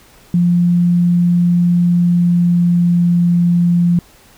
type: tone with pitch glide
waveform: sine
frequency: 174.61 to 173.5 Hz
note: F3 to F3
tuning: 0 to -11 cents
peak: -9 dBFS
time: 0.34-3.99 s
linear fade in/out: 2 ms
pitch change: -11 cents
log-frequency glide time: 1.83-3.25 s
effects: pink hiss -46 dBFS RMS until 4.37 s